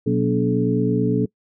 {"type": "tone cluster", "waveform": "sine", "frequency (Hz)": [123.6, 184.5, 239.9, 289, 429], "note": ["B2", "F#3", "A#3", "D4", "A4"], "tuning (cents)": [2, -5, 50, -28, -44], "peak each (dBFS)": -23, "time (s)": [0.06, 1.26], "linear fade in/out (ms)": 10, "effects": ["noise-tail reverb RT60 0.1 s tail -24 dB re dry"]}